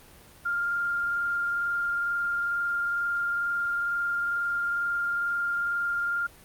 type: tone with frequency modulation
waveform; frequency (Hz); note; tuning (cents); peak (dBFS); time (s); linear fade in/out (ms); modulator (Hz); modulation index
sine; 1400; F6; +4; -25; 0.45-6.27; 10; 22.2; 0.43
effects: pink hiss -52 dBFS RMS until 6.44 s + Opus 32 kbps